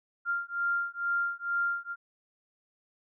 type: beating tone pair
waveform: sine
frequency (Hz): 1393 / 1395.2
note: F6 / F6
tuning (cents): -5 / -2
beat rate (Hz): 2.2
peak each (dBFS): -31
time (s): 0.25-1.96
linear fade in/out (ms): 50
effects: none